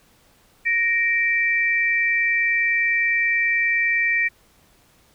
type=tone pair together; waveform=sine; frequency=1864.7 / 2335 Hz; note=A#6 / D7; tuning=0 / -11 cents; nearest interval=major third; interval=389 cents; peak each=-20 dBFS; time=0.65-4.29 s; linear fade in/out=20 ms; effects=pink hiss -57 dBFS RMS until 5.14 s